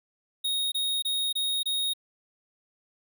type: tone bursts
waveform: square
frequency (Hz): 3739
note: A#7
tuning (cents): +4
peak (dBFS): -26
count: 5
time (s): 0.44-1.936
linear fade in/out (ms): 10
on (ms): 280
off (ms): 24
effects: none